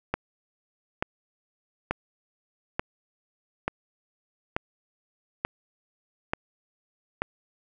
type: click train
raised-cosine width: 0.5 ms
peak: -10 dBFS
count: 9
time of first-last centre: 0.14-7.22 s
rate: 1.13 Hz
effects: none